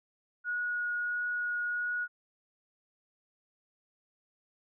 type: tone with vibrato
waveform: sine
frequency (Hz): 1451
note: F#6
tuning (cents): -34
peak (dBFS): -30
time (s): 0.44-2.08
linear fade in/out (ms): 50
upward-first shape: triangle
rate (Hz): 1.5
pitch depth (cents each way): 8
effects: none